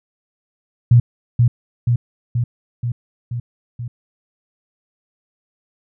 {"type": "tone with echo", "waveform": "sine", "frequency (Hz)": 119.9, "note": "A#2", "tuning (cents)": 49, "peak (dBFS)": -6, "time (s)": [0.91, 1], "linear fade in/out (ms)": 5, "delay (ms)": 480, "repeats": 6, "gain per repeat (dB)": -3, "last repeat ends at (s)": 3.88, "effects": []}